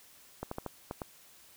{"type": "clicks", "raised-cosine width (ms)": 1, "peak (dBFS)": -22, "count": 6, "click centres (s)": [0.43, 0.514, 0.584, 0.663, 0.911, 1.018], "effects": ["white hiss -58 dBFS RMS until 1.56 s"]}